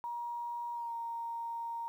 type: tone with pitch glide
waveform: sine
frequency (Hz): 949 to 929.5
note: A#5 to A#5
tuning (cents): +31 to -5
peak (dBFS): -36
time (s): 0.04-1.88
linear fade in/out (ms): 0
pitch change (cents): -36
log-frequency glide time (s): 0.73-0.93
effects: 11-bit